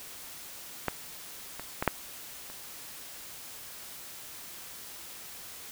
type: clicks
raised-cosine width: 0.5 ms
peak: -12 / -23 / -14 / -7 / -30 dBFS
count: 5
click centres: 0.883 / 1.596 / 1.825 / 1.877 / 2.5 s
effects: white hiss -45 dBFS RMS until 5.71 s